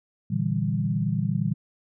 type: chord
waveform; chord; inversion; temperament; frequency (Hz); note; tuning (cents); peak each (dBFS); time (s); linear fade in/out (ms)
sine; E half-diminished seventh; second; equal; 116.54 / 146.83 / 164.81 / 196; Bb2 / D3 / E3 / G3; 0 / 0 / 0 / 0; -28; 0.3-1.54; 10
effects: none